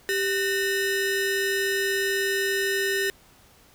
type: ring-modulated tone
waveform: 40% pulse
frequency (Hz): 1108.7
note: C#6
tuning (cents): 0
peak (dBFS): -19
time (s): 0.09-3.1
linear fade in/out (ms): 0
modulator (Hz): 716
effects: pink hiss -55 dBFS RMS until 3.74 s